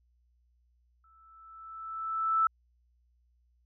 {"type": "tone with exponential growth", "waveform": "sine", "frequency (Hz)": 1318.5, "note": "E6", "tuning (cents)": 0, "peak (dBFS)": -21, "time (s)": [1.04, 2.47], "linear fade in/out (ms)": 2, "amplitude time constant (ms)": 310, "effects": ["added 60 Hz sine -66 dBFS peak until 3.65 s"]}